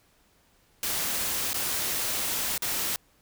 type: noise with dropouts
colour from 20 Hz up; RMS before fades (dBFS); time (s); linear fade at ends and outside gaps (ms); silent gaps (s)
white; -29; 0.83-2.96; 1; 1.532-1.543 / 2.579-2.621
effects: pink hiss -64 dBFS RMS until 3.21 s